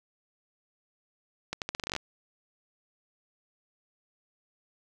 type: accelerating click train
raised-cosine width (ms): 0.2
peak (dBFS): -15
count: 12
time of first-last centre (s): 1.53-1.964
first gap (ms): 88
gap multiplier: 0.82
effects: none